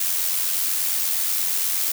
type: noise with amplitude modulation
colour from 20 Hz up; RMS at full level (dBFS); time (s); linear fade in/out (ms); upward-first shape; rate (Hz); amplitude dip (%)
blue; -21; 0-1.92; 5; sine; 88.4; 40
effects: none